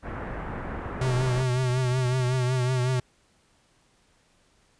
pink low-pass noise, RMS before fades -34 dBFS, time 0.02-1.45 s, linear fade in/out 50 ms, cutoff 1800 Hz, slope 24 dB/octave
click train, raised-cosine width 5 ms, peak -31 dBFS, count 26, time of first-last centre 0.58-2.341 s, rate 14.2 Hz
square tone with vibrato, 126.9 Hz, B2, 47 cents sharp, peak -23 dBFS, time 1.01-3 s, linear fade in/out 5 ms, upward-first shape triangle, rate 5.4 Hz, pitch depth 61 cents each way
effects pink hiss -64 dBFS RMS until 4.79 s + resampled to 22050 Hz

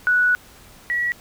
sine tone pair in turn, 1474 / 1928.4 Hz, F#6 / B6, -7 / -42 cents, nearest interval perfect fourth, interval 465 cents, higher second, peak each -14 / -19 dBFS, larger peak first, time 0.07-0.35 / 0.9-1.12 s, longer first, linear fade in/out 0 ms, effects pink hiss -47 dBFS RMS until 1.2 s

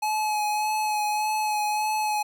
square tone with vibrato, 850 Hz, G#5, 40 cents sharp, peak -24 dBFS, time 0.02-2.23 s, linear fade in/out 10 ms, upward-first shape sine, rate 1.7 Hz, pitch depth 20 cents each way, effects none

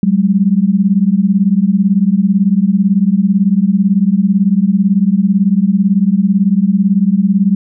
sine beating tone pair, 187.2 / 205.2 Hz, F#3 / G#3, +20 / -21 cents, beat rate 18 Hz, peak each -11 dBFS, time 0.03-7.55 s, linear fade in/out 2 ms, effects none

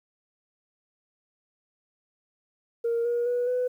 sine tone with pitch steps, 466.2 / 476.8 / 487.7 / 498.8 Hz, A#4 / A#4 / B4 / B4, 0 / +39 / -22 / +17 cents, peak -22 dBFS, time 2.84-3.68 s, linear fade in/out 10 ms, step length 210 ms, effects tanh soft clip ceiling -20 dBFS + 10-bit

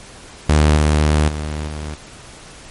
sawtooth tone with level steps, 75.7 Hz, D#2, 47 cents flat, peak -6 / -8 / -18 / -21 dBFS, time 0.49-1.95 s, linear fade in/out 5 ms, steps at 0.76 / 1.28 / 1.67 s, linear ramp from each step 10 ms, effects pink hiss -39 dBFS RMS until 2.7 s + MP3 48 kbps

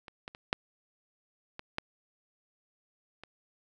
clicks, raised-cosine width 0.3 ms, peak -29 / -24 / -30 / -10 / -24 / -15 / -29 dBFS, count 7, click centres 0.082 / 0.279 / 0.349 / 0.529 / 1.594 / 1.784 / 3.236 s, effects none

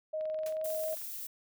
sine tone with pitch glide, 624 to 630.2 Hz, D#5 to D#5, +5 to +22 cents, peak -32 dBFS, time 0.13-0.95 s, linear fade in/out 10 ms, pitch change +17 cents, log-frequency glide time 0.27-0.66 s
click train, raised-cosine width 0.3 ms, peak -38 dBFS, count 19, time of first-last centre 0.21-1.017 s, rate 22.3 Hz
white noise with exponential decay, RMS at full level -42 dBFS, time 0.46-0.59 s, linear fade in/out 2 ms, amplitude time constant 28 ms
violet noise, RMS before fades -41 dBFS, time 0.64-1.27 s, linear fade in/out 5 ms
effects none

